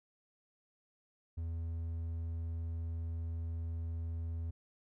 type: tone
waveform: triangle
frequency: 82.7 Hz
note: E2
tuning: 6 cents sharp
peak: -34 dBFS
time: 1.37-4.51 s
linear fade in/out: 10 ms
effects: none